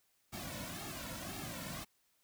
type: noise with flanger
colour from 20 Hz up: pink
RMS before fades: -44 dBFS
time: 0.32-1.85 s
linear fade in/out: 20 ms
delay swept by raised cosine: 2 to 2.52 ms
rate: 1.9 Hz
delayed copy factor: -0.9
effects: white hiss -75 dBFS RMS until 2.23 s